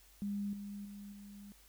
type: tone with level steps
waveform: sine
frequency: 202.5 Hz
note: G#3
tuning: 43 cents flat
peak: -35 / -42 / -46 / -49 dBFS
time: 0.22-1.52 s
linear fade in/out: 0 ms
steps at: 0.53 / 0.85 / 1.12 s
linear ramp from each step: 2 ms
effects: added 50 Hz sine -64 dBFS peak until 1.68 s + white hiss -64 dBFS RMS until 1.68 s